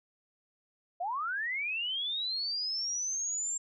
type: linear sweep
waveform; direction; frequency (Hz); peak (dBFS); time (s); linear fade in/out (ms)
sine; up; 659.3 to 7459; -31; 1-3.58; 10
effects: none